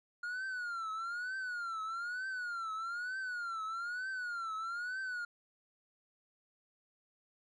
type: tone with vibrato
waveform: triangle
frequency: 1416 Hz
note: F6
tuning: 23 cents sharp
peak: -35 dBFS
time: 0.23-5.25 s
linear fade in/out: 5 ms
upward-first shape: triangle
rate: 1.1 Hz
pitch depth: 170 cents each way
effects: resampled to 22050 Hz